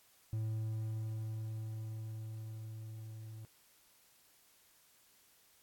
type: tone with level ramp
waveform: triangle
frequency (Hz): 110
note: A2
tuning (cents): 0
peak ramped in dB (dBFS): -32 to -44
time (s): 0.33-3.45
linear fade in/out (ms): 0
effects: white hiss -67 dBFS RMS until 5.62 s + AAC 64 kbps